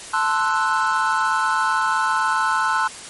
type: chord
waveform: triangle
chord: F# half-diminished seventh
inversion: first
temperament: equal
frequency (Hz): 880 / 1046.5 / 1318.5 / 1480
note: A5 / C6 / E6 / F#6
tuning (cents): 0 / 0 / 0 / 0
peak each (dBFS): -21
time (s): 0.13-2.88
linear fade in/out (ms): 10
effects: white hiss -36 dBFS RMS until 3.09 s + MP3 48 kbps

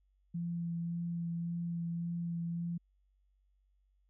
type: tone with vibrato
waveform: sine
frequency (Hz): 170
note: F3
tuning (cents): -46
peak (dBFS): -34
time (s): 0.34-2.78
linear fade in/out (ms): 10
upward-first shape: sine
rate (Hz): 1.8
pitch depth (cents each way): 12
effects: added 48 Hz sine -69 dBFS peak until 4.09 s

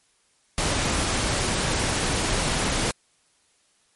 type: noise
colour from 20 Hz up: pink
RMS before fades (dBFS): -24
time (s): 0.58-2.91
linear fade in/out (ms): 0
effects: white hiss -64 dBFS RMS until 3.95 s + MP3 48 kbps

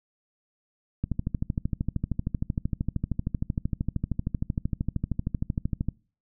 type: click train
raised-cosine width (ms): 5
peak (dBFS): -14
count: 64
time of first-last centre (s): 1.04-5.886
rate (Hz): 13
effects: noise-tail reverb RT60 0.4 s tail -25 dB re dry

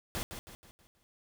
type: noise with echo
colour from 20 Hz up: pink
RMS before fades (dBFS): -36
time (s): 0.15-0.23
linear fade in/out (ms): 0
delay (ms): 160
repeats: 5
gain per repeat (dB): -7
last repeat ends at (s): 1.03
effects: none

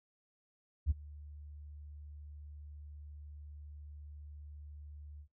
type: tone with ADSR envelope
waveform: sine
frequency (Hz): 73.8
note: D2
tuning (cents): +9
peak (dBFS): -23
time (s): 0.86-5.28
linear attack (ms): 44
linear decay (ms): 21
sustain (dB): -24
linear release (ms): 80
effects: noise-tail reverb RT60 0.2 s tail -25 dB re dry + tanh soft clip ceiling -23 dBFS

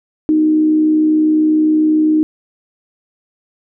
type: tone with frequency modulation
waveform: sine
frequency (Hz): 309.8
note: D#4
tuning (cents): -7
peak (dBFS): -9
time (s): 0.29-2.23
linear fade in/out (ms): 0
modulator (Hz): 67.4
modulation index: 0.24
effects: none

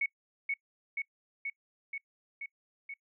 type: tone with echo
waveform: sine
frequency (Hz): 2217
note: C#7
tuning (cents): 0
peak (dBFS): -27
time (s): 0.01-0.06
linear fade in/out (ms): 5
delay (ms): 480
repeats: 6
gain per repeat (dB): -2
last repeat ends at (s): 2.94
effects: noise-tail reverb RT60 0.1 s tail -25 dB re dry

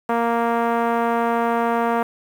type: tone with low-pass filter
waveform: 5% pulse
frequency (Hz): 233.1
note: A#3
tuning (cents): 0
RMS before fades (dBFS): -20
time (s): 0.09-2.03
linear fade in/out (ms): 5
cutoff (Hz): 910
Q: 1.1
effects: 7-bit

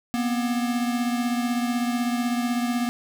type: beating tone pair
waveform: square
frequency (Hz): 239.3 / 255.3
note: A#3 / C4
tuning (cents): +46 / -42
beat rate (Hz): 16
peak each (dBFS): -24 / -31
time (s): 0.14-2.89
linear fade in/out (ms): 0
effects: none

